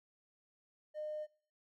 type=tone; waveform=triangle; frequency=609 Hz; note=D#5; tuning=37 cents flat; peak=-35 dBFS; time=0.94-1.27 s; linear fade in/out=50 ms; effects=noise-tail reverb RT60 0.5 s tail -25 dB re dry + tanh soft clip ceiling -36 dBFS